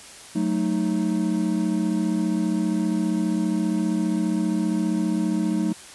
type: chord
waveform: triangle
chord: D# diminished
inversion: first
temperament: equal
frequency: 185 / 220 / 311.1 Hz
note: F#3 / A3 / D#4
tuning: 0 / 0 / 0 cents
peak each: -23 dBFS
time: 0.35-5.73 s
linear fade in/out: 10 ms
effects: white hiss -43 dBFS RMS until 5.94 s + resampled to 24000 Hz